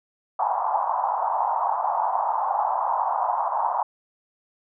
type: band-pass noise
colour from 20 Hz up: white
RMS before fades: -24 dBFS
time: 0.39-3.83 s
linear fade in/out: 5 ms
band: 730 to 1000 Hz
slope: 48 dB/octave
effects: none